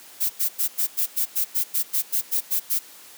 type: noise bursts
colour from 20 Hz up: violet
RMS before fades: -22 dBFS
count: 14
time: 0.2-2.793 s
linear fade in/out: 20 ms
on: 97 ms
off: 95 ms
effects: white hiss -46 dBFS RMS until 3.17 s + high-pass 200 Hz 12 dB/octave